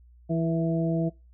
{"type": "harmonic tone with a mistuned harmonic", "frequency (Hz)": 164.81, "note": "E3", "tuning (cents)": 0, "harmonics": [1, 2, 3, 4], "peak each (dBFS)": [-25, -29, -36, -31], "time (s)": [0.29, 1.1], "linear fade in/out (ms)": 20, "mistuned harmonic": 3, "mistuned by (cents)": -28, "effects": ["noise-tail reverb RT60 0.3 s tail -25 dB re dry", "added 60 Hz sine -51 dBFS peak until 1.33 s"]}